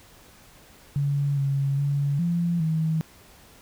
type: tone with pitch steps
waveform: sine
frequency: 141.9 / 138.4 / 141.9 / 171.5 / 159.3 Hz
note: C#3 / C#3 / C#3 / F3 / D#3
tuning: +41 / -2 / +41 / -31 / +41 cents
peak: -21 dBFS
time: 0.96-3.01 s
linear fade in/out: 0 ms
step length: 410 ms
effects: pink hiss -52 dBFS RMS until 3.61 s